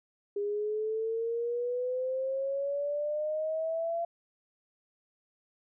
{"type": "exponential sweep", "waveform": "sine", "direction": "up", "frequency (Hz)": [404.9, 683], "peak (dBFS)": -29, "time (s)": [0.36, 4.05], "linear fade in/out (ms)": 5, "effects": []}